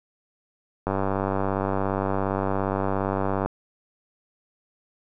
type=click train; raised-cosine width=1 ms; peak=-11 dBFS; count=253; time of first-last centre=0.87-3.46 s; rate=97.3 Hz; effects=none